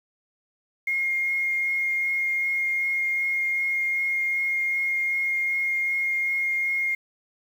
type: tone with vibrato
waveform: sine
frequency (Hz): 2138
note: C7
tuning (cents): +37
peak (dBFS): -22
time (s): 0.87-6.95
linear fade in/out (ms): 5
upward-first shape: triangle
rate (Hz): 2.6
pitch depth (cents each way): 11
effects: 8-bit